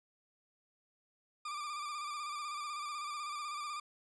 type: tone with vibrato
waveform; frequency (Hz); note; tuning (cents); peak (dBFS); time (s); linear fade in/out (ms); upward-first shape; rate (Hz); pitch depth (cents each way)
40% pulse; 1186; D6; +17; -38; 1.45-3.8; 5; square; 16; 36
effects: resampled to 22050 Hz